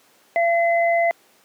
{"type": "tone pair together", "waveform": "sine", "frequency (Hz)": [680.1, 2038], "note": ["F5", "C7"], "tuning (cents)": [-46, -46], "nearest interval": "octave + perfect fifth", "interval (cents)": 1900, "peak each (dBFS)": [-16, -23], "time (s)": [0.36, 1.11], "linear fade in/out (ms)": 0, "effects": ["pink hiss -56 dBFS RMS until 1.44 s", "high-pass 300 Hz 12 dB/octave"]}